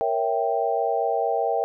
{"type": "chord", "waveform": "sine", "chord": "A# diminished seventh", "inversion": "none", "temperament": "equal", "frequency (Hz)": [466.2, 554.4, 659.3, 784], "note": ["A#4", "C#5", "E5", "G5"], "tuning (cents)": [0, 0, 0, 0], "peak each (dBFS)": [-26, -29, -26, -25], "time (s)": [0.01, 1.64], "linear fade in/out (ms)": 0, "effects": []}